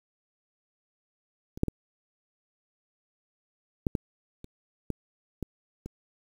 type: clicks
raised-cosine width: 3 ms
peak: -26 / -10 / -17 / -12 / -14 / -30 / -17 / -19 / -25 dBFS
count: 9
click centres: 1.575 / 1.634 / 1.683 / 3.868 / 3.952 / 4.444 / 4.903 / 5.427 / 5.86 s
effects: 8-bit